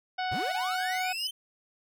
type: harmonic tone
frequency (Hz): 740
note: F#5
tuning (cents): 0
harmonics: 1 / 2 / 3 / 4 / 5 / 6 / 7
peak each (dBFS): -30 / -36 / -40 / -42 / -44 / -46 / -47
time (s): 0.18-1.13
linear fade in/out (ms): 10
type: linear sweep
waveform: 45% pulse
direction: up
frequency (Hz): 53.6 to 3136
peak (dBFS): -34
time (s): 0.31-1.31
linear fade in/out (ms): 10
type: tone with exponential growth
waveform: sine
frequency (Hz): 5080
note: D#8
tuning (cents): +35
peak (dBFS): -28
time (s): 0.76-1.27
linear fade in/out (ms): 1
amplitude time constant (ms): 110
effects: none